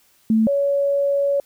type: tone pair in turn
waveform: sine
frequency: 221.2 / 562.1 Hz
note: A3 / C#5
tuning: +9 / +24 cents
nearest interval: octave + major third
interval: 1615 cents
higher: second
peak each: -13 / -16 dBFS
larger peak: first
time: 0.3-0.47 / 0.47-1.4 s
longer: second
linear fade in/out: 2 ms
effects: white hiss -58 dBFS RMS until 1.45 s